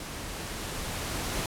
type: noise with level ramp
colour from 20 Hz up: pink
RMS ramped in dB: -39 to -31 dBFS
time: 0-1.46 s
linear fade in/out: 2 ms
effects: low-pass 12000 Hz 12 dB/octave